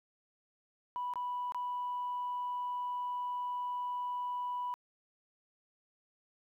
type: tone with dropouts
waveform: sine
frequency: 985 Hz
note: B5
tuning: 5 cents flat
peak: -33 dBFS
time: 0.96-4.74 s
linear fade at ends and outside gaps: 0 ms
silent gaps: 1.137-1.157 / 1.521-1.546 s
effects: tanh soft clip ceiling -30 dBFS + 12-bit